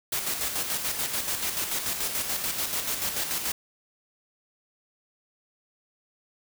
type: noise with tremolo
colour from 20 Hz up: white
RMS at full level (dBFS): -28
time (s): 0.12-3.52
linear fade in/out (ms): 5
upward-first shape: square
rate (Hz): 6.9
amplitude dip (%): 45
effects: none